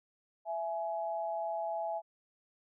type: tone pair together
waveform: sine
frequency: 664 / 840.9 Hz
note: E5 / G#5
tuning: +12 / +21 cents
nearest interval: major third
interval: 409 cents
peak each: -35 / -37 dBFS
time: 0.45-2.02 s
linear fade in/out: 50 ms
effects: none